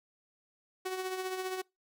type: tone with tremolo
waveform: sawtooth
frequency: 373.4 Hz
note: F#4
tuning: 16 cents sharp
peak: -28 dBFS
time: 0.85-1.62 s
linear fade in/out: 10 ms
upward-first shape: triangle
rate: 15 Hz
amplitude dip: 55%
effects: noise-tail reverb RT60 0.2 s tail -24 dB re dry